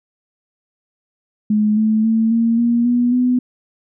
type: tone with pitch steps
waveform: sine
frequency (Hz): 211.9 / 217.7 / 223.7 / 229.9 / 236.2 / 242.7 / 249.4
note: G#3 / A3 / A3 / A#3 / A#3 / B3 / B3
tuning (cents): +35 / -18 / +29 / -24 / +23 / -30 / +17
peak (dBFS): -12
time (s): 1.5-3.39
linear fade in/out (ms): 5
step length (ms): 270
effects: none